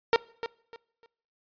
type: tone with echo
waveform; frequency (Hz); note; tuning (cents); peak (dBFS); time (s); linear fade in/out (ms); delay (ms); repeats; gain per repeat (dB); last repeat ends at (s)
sawtooth; 460.5; A#4; -21; -14; 0.13-0.16; 0; 300; 3; -12; 1.06
effects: noise-tail reverb RT60 0.6 s tail -22 dB re dry + resampled to 11025 Hz